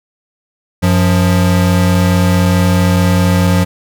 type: tone pair together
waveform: square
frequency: 93.5 / 178.14 Hz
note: F#2 / F3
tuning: +19 / +35 cents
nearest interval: major seventh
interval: 1116 cents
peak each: -12 dBFS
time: 0.82-3.65 s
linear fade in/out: 20 ms
effects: none